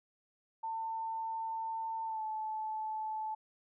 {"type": "tone with pitch glide", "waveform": "sine", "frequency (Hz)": [897, 869.5], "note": ["A5", "A5"], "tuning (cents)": [33, -21], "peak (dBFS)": -35, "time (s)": [0.63, 3.35], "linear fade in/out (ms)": 10, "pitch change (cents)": -54, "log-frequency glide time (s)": [2.05, 2.23], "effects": []}